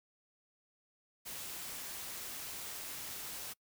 white noise, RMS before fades -44 dBFS, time 1.25-3.54 s, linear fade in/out 20 ms, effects noise-tail reverb RT60 0.1 s tail -25 dB re dry

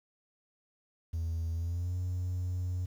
triangle tone with pitch glide, 82.41 to 90.39 Hz, E2 to F#2, 0 to -40 cents, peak -28 dBFS, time 1.13-2.86 s, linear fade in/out 10 ms, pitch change +160 cents, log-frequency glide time 1.53-1.95 s, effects tanh soft clip ceiling -26 dBFS + 10-bit

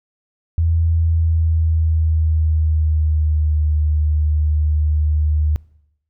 sine tone with pitch glide, 82.41 to 76.01 Hz, E2 to D#2, 0 to -40 cents, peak -13 dBFS, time 0.58-5.56 s, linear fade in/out 0 ms, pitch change -140 cents, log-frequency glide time 0.92-3.68 s, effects noise-tail reverb RT60 0.8 s tail -23 dB re dry

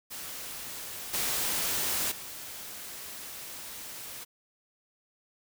white noise with level steps, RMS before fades -40 / -30 / -42 dBFS, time 0.1-4.25 s, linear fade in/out 20 ms, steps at 1.13 / 2.11 s, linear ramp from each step 10 ms, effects none

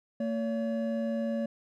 triangle tone pair together, 227.1 / 567.8 Hz, A#3 / C#5, -45 / +41 cents, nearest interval octave + major third, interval 1586 cents, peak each -28 / -31 dBFS, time 0.2-1.46 s, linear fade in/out 5 ms, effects none

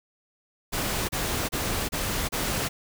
pink noise bursts, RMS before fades -28 dBFS, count 5, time 0.72-2.69 s, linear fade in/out 20 ms, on 370 ms, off 30 ms, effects none

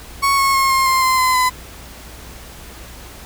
35% pulse tone with pitch steps, 1108.7 / 1094.1 / 1079.6 / 1065.4 / 1051.3 / 1037.4 / 1023.8 / 1010.2 Hz, C#6 / C#6 / C#6 / C6 / C6 / C6 / C6 / B5, 0 / -23 / -46 / +31 / +8 / -15 / -38 / +39 cents, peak -11 dBFS, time 0.22-1.5 s, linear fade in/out 20 ms, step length 160 ms, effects added 60 Hz sine -39 dBFS peak until 3.25 s + pink hiss -38 dBFS RMS until 3.25 s

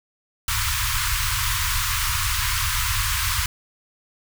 pink band-stop noise, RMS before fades -23 dBFS, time 0.48-3.46 s, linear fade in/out 2 ms, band 120 to 960 Hz, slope 96 dB/octave, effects none

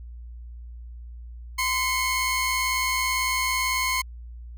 sawtooth tone pair together, 1031 / 2180 Hz, C6 / C#7, -26 / -29 cents, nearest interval octave + minor second, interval 1297 cents, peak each -22 dBFS, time 1.58-4.02 s, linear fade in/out 10 ms, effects added 59 Hz sine -37 dBFS peak until 4.57 s

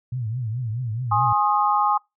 sine tone with vibrato, 117.4 Hz, A#2, 13 cents sharp, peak -24 dBFS, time 0.12-1.33 s, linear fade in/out 5 ms, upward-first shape triangle, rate 4.7 Hz, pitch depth 200 cents each way
sine chord, Ab major, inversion none, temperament equal with one note detuned, 830.6 / 1066 / 1244.5 Hz, Ab5 / C6 / Eb6, 0 / +32 / 0 cents, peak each -20 / -22 / -22 dBFS, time 1.11-1.98 s, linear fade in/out 10 ms
effects noise-tail reverb RT60 0.2 s tail -25 dB re dry

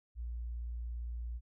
sine tone, 58.8 Hz, A#1, 16 cents sharp, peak -37 dBFS, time 0.15-1.41 s, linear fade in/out 50 ms, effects none

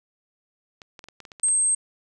clicks, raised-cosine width 0.2 ms, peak -25 dBFS, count 9, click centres 0.818 / 0.992 / 1.041 / 1.086 / 1.203 / 1.252 / 1.318 / 1.398 / 1.485 s
sine tone, 8372 Hz, C9, in tune, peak -18 dBFS, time 1.43-1.75 s, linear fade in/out 5 ms
effects none

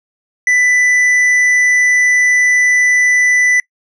sine tone with tanh clipping, 1988 Hz, B6, 11 cents sharp, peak -10 dBFS, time 0.47-3.6 s, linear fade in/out 2 ms, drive 9 dB, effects noise-tail reverb RT60 0.1 s tail -24 dB re dry + low-pass 9000 Hz 12 dB/octave

